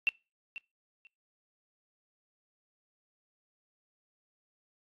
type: tone with echo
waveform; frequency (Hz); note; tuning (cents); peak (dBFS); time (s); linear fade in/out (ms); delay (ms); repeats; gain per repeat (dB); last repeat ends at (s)
sine; 2700; E7; +41; -23; 0.07-0.09; 0; 490; 2; -15; 1.07
effects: noise-tail reverb RT60 0.3 s tail -26 dB re dry + AAC 32 kbps